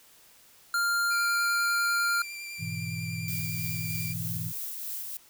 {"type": "tone", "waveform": "square", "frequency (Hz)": 1396.9, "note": "F6", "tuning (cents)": 0, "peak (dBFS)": -25, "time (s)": [0.74, 2.22], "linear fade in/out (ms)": 2}
{"type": "tone with vibrato", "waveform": "sawtooth", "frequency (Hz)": 2366, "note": "D7", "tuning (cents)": 12, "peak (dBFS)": -34, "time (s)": [1.1, 4.14], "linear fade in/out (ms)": 20, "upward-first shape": "square", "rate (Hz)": 10, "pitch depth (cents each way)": 13}
{"type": "chord", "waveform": "sine", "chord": "E major", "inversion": "first", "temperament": "equal", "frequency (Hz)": [103.83, 123.47, 164.81], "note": ["G#2", "B2", "E3"], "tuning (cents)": [0, 0, 0], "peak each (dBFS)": [-37, -38, -35], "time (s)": [2.58, 4.53], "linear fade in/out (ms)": 50}
{"type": "noise with tremolo", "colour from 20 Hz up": "violet", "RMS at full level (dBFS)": -35, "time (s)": [3.28, 5.17], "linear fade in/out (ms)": 2, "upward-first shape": "sine", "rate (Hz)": 3.2, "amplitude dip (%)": 30}
{"effects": ["white hiss -57 dBFS RMS until 5.29 s"]}